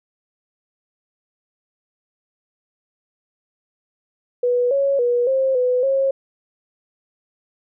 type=tone with pitch steps; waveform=sine; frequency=490.1 / 554 / 483.9 / 531 / 500 / 541 Hz; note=B4 / C#5 / B4 / C5 / B4 / C#5; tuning=-13 / -1 / -35 / +25 / +21 / -42 cents; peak=-15 dBFS; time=4.43-6.11 s; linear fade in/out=5 ms; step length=280 ms; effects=none